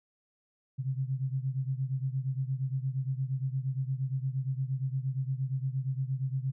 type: beating tone pair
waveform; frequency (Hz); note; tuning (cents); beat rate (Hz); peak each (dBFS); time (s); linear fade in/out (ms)
sine; 130 / 138.6; C3 / C#3; -11 / 0; 8.6; -31 / -34; 0.78-6.52; 20
effects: none